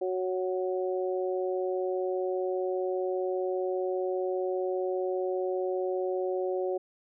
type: harmonic tone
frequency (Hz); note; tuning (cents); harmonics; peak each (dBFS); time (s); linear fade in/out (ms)
185; F#3; 0; 2 / 3 / 4; -29 / -33 / -38; 0.01-6.78; 10
effects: none